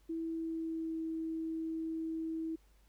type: tone with pitch glide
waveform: sine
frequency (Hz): 327.4 to 323.1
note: E4 to E4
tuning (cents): -12 to -35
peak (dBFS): -35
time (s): 0.09-2.56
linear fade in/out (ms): 10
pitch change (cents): -23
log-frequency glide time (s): 0.24-1.02
effects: added 50 Hz sine -63 dBFS peak until 2.88 s + pink hiss -72 dBFS RMS until 2.88 s